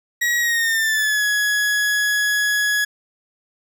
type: tone with pitch glide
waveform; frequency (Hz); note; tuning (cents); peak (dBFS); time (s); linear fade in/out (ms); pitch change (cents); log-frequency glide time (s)
40% pulse; 1908 to 1680.3; A#6 to G#6; +40 to +20; -16; 0.21-2.85; 10; -220; 0.39-1.24
effects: none